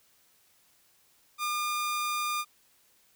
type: tone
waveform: sawtooth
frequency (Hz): 1208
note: D6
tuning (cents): +48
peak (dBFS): -25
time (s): 1.38-2.45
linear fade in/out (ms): 50
effects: white hiss -65 dBFS RMS until 3.15 s